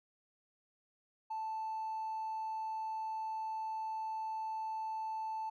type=tone with hard clipping; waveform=sine; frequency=880 Hz; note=A5; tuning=in tune; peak=-37 dBFS; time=1.3-5.5 s; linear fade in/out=10 ms; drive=1 dB; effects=none

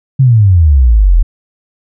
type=exponential sweep; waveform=sine; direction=down; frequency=138.59 to 38.89 Hz; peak=-3 dBFS; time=0.19-1.23 s; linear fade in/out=10 ms; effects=none

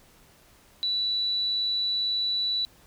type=tone; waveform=sine; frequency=3951 Hz; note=B7; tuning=in tune; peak=-24 dBFS; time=0.83-2.65 s; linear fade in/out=0 ms; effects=pink hiss -57 dBFS RMS until 2.86 s

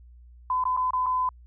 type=tone with dropouts; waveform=sine; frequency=1013 Hz; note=B5; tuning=44 cents sharp; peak=-22 dBFS; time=0.5-1.29 s; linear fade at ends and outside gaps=2 ms; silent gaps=0.639-0.653 / 0.766-0.773 / 0.907-0.933 / 1.061-1.065 s; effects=added 60 Hz sine -47 dBFS peak until 1.46 s

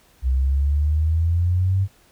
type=exponential sweep; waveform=sine; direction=up; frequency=63 to 98.4 Hz; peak=-16 dBFS; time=0.22-1.88 s; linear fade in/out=50 ms; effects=pink hiss -56 dBFS RMS until 2.11 s

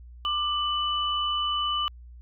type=tone pair together; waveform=sine; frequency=1185 / 2986 Hz; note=D6 / F#7; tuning=+15 / +15 cents; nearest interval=octave + major third; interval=1600 cents; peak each=-27 dBFS; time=0.25-1.88 s; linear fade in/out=0 ms; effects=added 60 Hz sine -43 dBFS peak until 2.21 s

